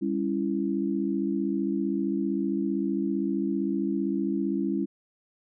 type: chord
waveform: sine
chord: C# diminished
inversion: second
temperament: just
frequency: 199.57 / 277.2 / 332.6 Hz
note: G3 / C#4 / E4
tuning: +31 / 0 / +16 cents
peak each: -29 dBFS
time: 0.01-4.86 s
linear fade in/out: 20 ms
effects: none